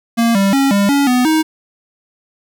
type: tone with pitch steps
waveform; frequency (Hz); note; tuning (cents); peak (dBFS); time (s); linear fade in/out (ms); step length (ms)
square; 231.9 / 196.6 / 273.8 / 200.5 / 281.7 / 249.2 / 315.1; A#3 / G3 / C#4 / G3 / C#4 / B3 / D#4; -9 / +5 / -21 / +39 / +28 / +16 / +22; -11; 0.17-1.43; 20; 180
effects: none